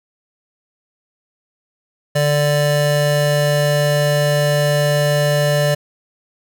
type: tone pair together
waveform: square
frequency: 146.83 / 587.3 Hz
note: D3 / D5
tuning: 0 / 0 cents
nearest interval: 2 octaves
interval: 2400 cents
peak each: -17 dBFS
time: 2.15-5.75 s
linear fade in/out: 10 ms
effects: none